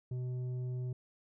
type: tone with tanh clipping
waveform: sine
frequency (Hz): 125.7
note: B2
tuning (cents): +31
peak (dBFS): -36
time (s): 0.11-0.93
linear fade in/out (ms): 5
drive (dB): 7
effects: none